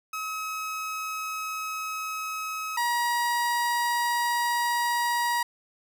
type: tone pair in turn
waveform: 30% pulse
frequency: 1279 / 955 Hz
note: D#6 / A#5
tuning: +47 / +42 cents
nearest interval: perfect fourth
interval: 505 cents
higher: first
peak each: -28 / -21 dBFS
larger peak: second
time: 0.13-2.77 / 2.77-5.43 s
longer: second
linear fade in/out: 5 ms
effects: none